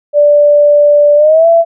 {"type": "tone with pitch glide", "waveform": "sine", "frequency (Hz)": [586, 669.3], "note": ["D5", "E5"], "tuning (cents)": [-4, 26], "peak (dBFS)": -3, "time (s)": [0.13, 1.65], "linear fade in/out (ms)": 50, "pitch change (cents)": 230, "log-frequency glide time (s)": [1.16, 1.47], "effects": []}